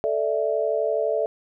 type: chord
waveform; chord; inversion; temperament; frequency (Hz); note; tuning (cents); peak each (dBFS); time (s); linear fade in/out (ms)
sine; A suspended fourth; none; equal; 440 / 587.3 / 659.3; A4 / D5 / E5; 0 / 0 / 0; -25; 0.04-1.26; 0
effects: none